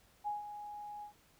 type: tone with ADSR envelope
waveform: sine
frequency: 830.6 Hz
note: G#5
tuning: in tune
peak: -33 dBFS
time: 0.24-1.13 s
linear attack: 32 ms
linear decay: 150 ms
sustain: -10 dB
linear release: 100 ms
effects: pink hiss -67 dBFS RMS until 1.39 s